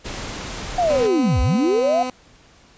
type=noise; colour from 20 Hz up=pink; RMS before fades=-30 dBFS; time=0.04-1.08 s; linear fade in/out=20 ms
type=linear two-way sweep; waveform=sine; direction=down then up; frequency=740 to 51.91 to 740 Hz; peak=-15 dBFS; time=0.78-2.03 s; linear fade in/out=5 ms; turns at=1.41 s
type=tone; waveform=15% pulse; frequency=254.1 Hz; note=B3; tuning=49 cents sharp; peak=-18 dBFS; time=0.9-2.1 s; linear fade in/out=0 ms
effects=pink hiss -51 dBFS RMS until 2.77 s + resampled to 16000 Hz